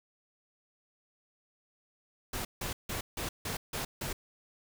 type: noise bursts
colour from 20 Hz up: pink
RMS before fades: -36 dBFS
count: 7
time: 2.33-4.13 s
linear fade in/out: 5 ms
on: 120 ms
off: 160 ms
effects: none